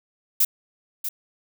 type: noise with echo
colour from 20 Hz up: violet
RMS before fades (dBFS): -18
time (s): 0.4-0.45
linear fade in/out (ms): 5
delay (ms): 640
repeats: 1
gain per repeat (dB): -10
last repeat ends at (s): 1.09
effects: none